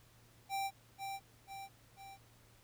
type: tone with echo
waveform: square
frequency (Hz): 784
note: G5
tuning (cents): 0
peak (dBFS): -36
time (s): 0.49-0.71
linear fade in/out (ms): 50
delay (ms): 490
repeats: 3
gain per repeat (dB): -5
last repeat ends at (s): 2.18
effects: added 115 Hz sine -66 dBFS peak until 2.63 s + pink hiss -66 dBFS RMS until 2.63 s